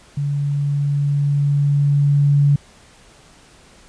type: tone with level ramp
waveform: sine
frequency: 143 Hz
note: D3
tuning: 46 cents flat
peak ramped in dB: -18 to -10 dBFS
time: 0.17-2.56 s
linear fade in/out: 5 ms
effects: pink hiss -48 dBFS RMS until 3.88 s + resampled to 22050 Hz